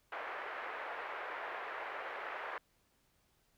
white band-pass noise, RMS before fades -43 dBFS, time 0.12-2.58 s, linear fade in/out 2 ms, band 450 to 1900 Hz, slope 24 dB/octave, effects pink hiss -74 dBFS RMS until 3.57 s

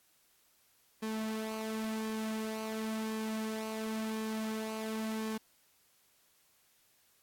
sawtooth tone with flanger, 219.3 Hz, A3, 6 cents flat, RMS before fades -37 dBFS, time 1.02-5.38 s, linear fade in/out 10 ms, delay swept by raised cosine 1.4 to 4 ms, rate 0.94 Hz, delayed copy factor -0.5, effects white hiss -69 dBFS RMS until 7.22 s + AAC 64 kbps

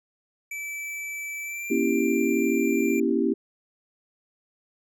square tone with pitch glide, 2314 to 2372 Hz, D7 to D7, -26 to +17 cents, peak -32 dBFS, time 0.51-3 s, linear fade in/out 5 ms, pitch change +43 cents, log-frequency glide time 1.42-1.69 s
sine chord, A# diminished seventh, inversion none, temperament equal with one note detuned, 238.3 / 277.2 / 329.6 / 392 Hz, A#3 / C#4 / E4 / G4, +38 / 0 / 0 / 0 cents, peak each -26 dBFS, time 1.7-3.34 s, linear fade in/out 10 ms
effects none

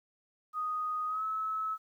sine tone with pitch glide, 1244.5 to 1295.9 Hz, D#6 to E6, 0 to -30 cents, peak -31 dBFS, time 0.53-1.78 s, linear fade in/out 50 ms, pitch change +70 cents, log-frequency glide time 1.07-1.23 s, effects 11-bit

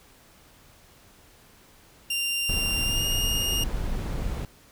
sawtooth tone with pitch glide, 2785 to 2837 Hz, F7 to F7, -5 to +27 cents, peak -22 dBFS, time 2.1-3.64 s, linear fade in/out 5 ms, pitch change +32 cents, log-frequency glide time 2.83-3.04 s
brown noise, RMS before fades -29 dBFS, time 2.49-4.45 s, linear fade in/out 2 ms
effects pink hiss -55 dBFS RMS until 4.71 s

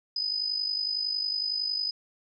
sine tone with amplitude modulation, 5000 Hz, D#8, 8 cents sharp, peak -24 dBFS, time 0.16-1.91 s, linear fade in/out 5 ms, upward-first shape sine, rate 50.9 Hz, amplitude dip 65%, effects none

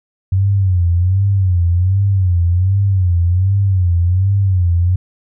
sine tone with vibrato, 92.5 Hz, F#2, in tune, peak -10 dBFS, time 0.32-4.96 s, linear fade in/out 5 ms, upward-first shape sine, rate 1.3 Hz, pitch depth 130 cents each way, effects none

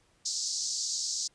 pink band-pass noise, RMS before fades -33 dBFS, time 0.25-1.28 s, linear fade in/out 10 ms, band 4500 to 7400 Hz, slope 48 dB/octave, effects pink hiss -67 dBFS RMS until 1.34 s + resampled to 22050 Hz

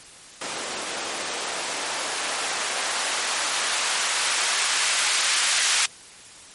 blue noise with band-pass filter sweep, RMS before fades -25 dBFS, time 0.41-5.86 s, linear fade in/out 5 ms, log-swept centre 380 to 1800 Hz, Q 0.71, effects white hiss -45 dBFS RMS until 6.54 s + MP3 48 kbps

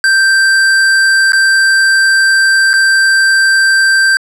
square tone with dropouts, 1568 Hz, G6, in tune, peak -7 dBFS, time 0.04-4.17 s, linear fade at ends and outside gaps 1 ms, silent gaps 1.321-1.332 / 2.732-2.738 s, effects low-pass 9000 Hz 12 dB/octave

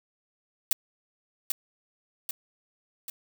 blue noise with echo, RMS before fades -22 dBFS, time 0.71-0.73 s, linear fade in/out 2 ms, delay 790 ms, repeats 3, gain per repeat -5 dB, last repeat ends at 3.1 s, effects none

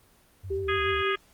sine tone with vibrato, 84.2 Hz, E2, 37 cents sharp, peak -35 dBFS, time 0.43-1.03 s, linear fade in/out 20 ms, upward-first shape sine, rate 7 Hz, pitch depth 250 cents each way
sine tone with tremolo, 389.7 Hz, G4, 10 cents flat, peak -26 dBFS, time 0.5-1.16 s, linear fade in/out 10 ms, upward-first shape sine, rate 5.6 Hz, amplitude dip 35%
harmonic tone, 413.7 Hz, G#4, 7 cents flat, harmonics 3 / 4 / 5 / 6 / 7 / 8, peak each -29 / -31 / -33 / -35 / -36 / -37 dBFS, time 0.68-1.16 s, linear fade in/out 10 ms
effects pink hiss -60 dBFS RMS until 1.33 s + Opus 24 kbps

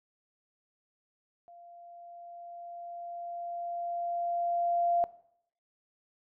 sine tone with level ramp, 692 Hz, F5, 16 cents flat, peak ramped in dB -50 to -23 dBFS, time 1.48-5.04 s, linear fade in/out 0 ms, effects noise-tail reverb RT60 0.7 s tail -19 dB re dry

